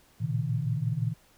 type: tone cluster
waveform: sine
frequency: 112.8 / 118.7 / 138 / 158.5 Hz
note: A2 / A#2 / C#3 / D#3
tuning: +44 / +32 / -7 / +32 cents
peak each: -34 / -30 / -33 / -31 dBFS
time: 0.2-1.14 s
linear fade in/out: 20 ms
effects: pink hiss -61 dBFS RMS until 1.37 s